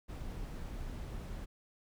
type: noise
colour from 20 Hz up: brown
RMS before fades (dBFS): -42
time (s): 0.08-1.46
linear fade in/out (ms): 20
effects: none